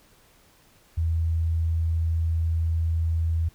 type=tone; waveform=sine; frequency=82 Hz; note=E2; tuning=9 cents flat; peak=-21 dBFS; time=0.97-3.49 s; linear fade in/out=10 ms; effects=pink hiss -58 dBFS RMS until 3.54 s